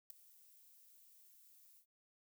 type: noise with ADSR envelope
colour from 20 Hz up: violet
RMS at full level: -45 dBFS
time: 0.1-1.86 s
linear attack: 3 ms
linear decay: 6 ms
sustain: -20 dB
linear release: 85 ms
effects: noise-tail reverb RT60 0.1 s tail -24 dB re dry